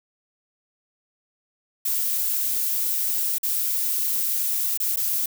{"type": "noise with dropouts", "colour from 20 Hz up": "violet", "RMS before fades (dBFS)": -24, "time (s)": [1.85, 5.26], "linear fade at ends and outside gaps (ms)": 5, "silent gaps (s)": [[3.384, 3.431], [4.775, 4.8], [4.961, 4.97]], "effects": []}